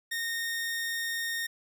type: tone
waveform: sawtooth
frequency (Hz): 1844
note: A#6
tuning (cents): -19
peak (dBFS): -27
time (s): 0.11-1.47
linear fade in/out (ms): 10
effects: none